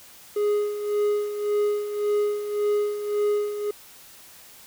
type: tone with tremolo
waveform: triangle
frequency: 415.3 Hz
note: G#4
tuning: in tune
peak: -17 dBFS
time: 0.36-3.71 s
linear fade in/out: 5 ms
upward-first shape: sine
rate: 1.8 Hz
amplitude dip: 65%
effects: white hiss -48 dBFS RMS until 4.66 s